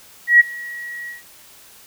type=tone with ADSR envelope; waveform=sine; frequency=1913 Hz; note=A#6; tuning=44 cents sharp; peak=-4 dBFS; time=0.27-1.23 s; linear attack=130 ms; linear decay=18 ms; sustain=-24 dB; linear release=150 ms; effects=white hiss -46 dBFS RMS until 1.86 s